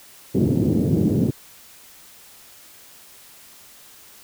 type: band-pass noise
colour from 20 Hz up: pink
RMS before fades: -19 dBFS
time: 0.34-1.31 s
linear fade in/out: 10 ms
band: 110 to 360 Hz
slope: 24 dB/octave
effects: white hiss -47 dBFS RMS until 4.23 s